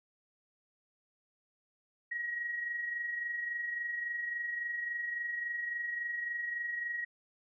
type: tone with amplitude modulation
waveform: sine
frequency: 1900 Hz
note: A#6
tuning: 33 cents sharp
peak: -32 dBFS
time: 2.11-7.05 s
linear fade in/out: 10 ms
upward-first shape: sine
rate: 23.6 Hz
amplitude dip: 45%
effects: none